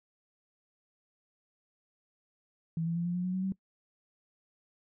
sine tone with pitch steps, 163.9 / 167.54 / 171.26 / 175.06 / 178.94 / 182.91 / 186.97 / 191.12 Hz, E3 / E3 / F3 / F3 / F3 / F#3 / F#3 / G3, -10 / +28 / -34 / +4 / +42 / -20 / +18 / -44 cents, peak -29 dBFS, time 2.77-3.522 s, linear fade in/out 2 ms, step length 94 ms, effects noise-tail reverb RT60 0.1 s tail -22 dB re dry

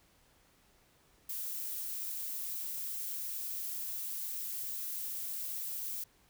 violet noise, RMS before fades -39 dBFS, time 1.29-6.04 s, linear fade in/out 5 ms, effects pink hiss -67 dBFS RMS until 6.29 s

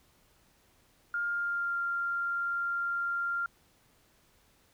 sine tone with pitch glide, 1409 to 1390.4 Hz, F6 to F6, +15 to -8 cents, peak -29 dBFS, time 1.14-3.46 s, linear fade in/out 2 ms, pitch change -23 cents, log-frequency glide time 1.25-1.78 s, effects pink hiss -66 dBFS RMS until 4.73 s

